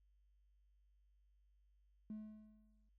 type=tone with exponential decay; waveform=triangle; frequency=214.8 Hz; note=A3; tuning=41 cents flat; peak=-40 dBFS; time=2.1-2.89 s; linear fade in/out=2 ms; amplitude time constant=170 ms; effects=tanh soft clip ceiling -41 dBFS + added 50 Hz sine -70 dBFS peak until 2.98 s